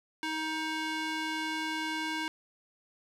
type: tone with band-pass filter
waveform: square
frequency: 315.1 Hz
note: D#4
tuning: 22 cents sharp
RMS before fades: -34 dBFS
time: 0.23-2.28 s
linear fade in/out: 0 ms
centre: 2200 Hz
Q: 0.73
effects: none